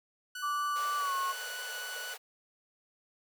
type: tone with vibrato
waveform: sawtooth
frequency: 1480 Hz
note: F#6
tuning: in tune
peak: -35 dBFS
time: 0.35-2.14 s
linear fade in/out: 5 ms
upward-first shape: triangle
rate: 4.1 Hz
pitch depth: 8 cents each way
type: tone with pitch glide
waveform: sine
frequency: 1167 to 1088.8 Hz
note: D6 to C#6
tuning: -11 to -31 cents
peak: -30 dBFS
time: 0.42-1.33 s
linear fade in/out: 20 ms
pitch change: -120 cents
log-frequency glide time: 0.98-1.14 s
type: high-pass noise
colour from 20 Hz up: pink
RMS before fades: -45 dBFS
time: 0.75-2.18 s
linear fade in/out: 20 ms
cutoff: 440 Hz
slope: 96 dB/octave
effects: none